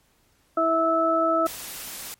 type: harmonic tone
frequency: 326.8 Hz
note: E4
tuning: 15 cents flat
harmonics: 1 / 2 / 4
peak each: -26 / -22 / -22 dBFS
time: 0.57-1.47 s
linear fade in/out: 5 ms
type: noise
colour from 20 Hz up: white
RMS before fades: -36 dBFS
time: 1.46-2.14 s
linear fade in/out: 0 ms
effects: pink hiss -64 dBFS RMS until 2.19 s + MP3 64 kbps